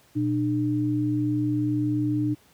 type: tone pair together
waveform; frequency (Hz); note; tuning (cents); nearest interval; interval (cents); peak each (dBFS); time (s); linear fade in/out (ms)
sine; 121.1 / 300.6; B2 / D4; -34 / +40; octave + major third; 1574; -26 / -23; 0.15-2.35; 20
effects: pink hiss -58 dBFS RMS until 2.53 s + high-pass 80 Hz 12 dB/octave